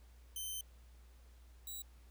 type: tone pair in turn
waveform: 5% pulse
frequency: 3084 / 3886 Hz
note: G7 / B7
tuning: -29 / -29 cents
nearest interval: major third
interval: 400 cents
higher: second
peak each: -32 / -36 dBFS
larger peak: first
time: 0.36-0.61 / 1.67-1.82 s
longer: first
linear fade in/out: 2 ms
effects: added 60 Hz sine -57 dBFS peak until 2.1 s + pink hiss -70 dBFS RMS until 2.1 s